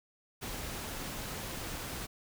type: noise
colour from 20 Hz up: pink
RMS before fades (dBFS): -40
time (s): 0.41-2.07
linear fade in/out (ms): 20
effects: none